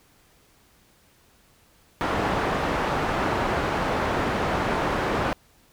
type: low-pass noise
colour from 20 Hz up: white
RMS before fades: -25 dBFS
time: 2.01-5.33 s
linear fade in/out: 0 ms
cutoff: 1100 Hz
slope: 12 dB/octave
effects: pink hiss -59 dBFS RMS until 5.72 s